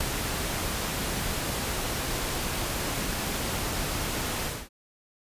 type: noise with ADSR envelope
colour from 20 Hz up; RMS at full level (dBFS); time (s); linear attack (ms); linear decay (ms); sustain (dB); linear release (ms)
pink; -25; 0-4.69; 9; 3; -5; 240
effects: resampled to 32000 Hz